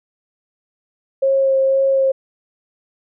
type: tone with vibrato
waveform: sine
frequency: 538 Hz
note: C5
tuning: 48 cents sharp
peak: -12 dBFS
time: 1.22-2.12 s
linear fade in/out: 10 ms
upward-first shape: sine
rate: 2 Hz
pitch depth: 12 cents each way
effects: none